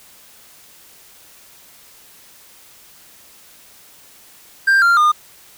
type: tone with pitch steps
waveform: triangle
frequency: 1585 / 1387.8 / 1215.2 Hz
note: G6 / F6 / D#6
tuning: +19 / -11 / -41 cents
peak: -8 dBFS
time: 4.67-5.12 s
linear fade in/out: 10 ms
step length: 150 ms
effects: white hiss -46 dBFS RMS until 5.57 s